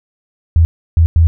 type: tone bursts at uneven times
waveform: sine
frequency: 82.4 Hz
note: E2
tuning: in tune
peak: -5 dBFS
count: 3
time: 0.56-0.65 / 0.97-1.06 / 1.16-1.27 s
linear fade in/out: 0 ms
effects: none